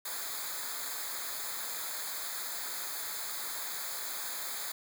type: noise with comb filter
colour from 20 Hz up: white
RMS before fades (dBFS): -38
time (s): 0.05-4.72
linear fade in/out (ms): 5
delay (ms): 0.35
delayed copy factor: -1
effects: none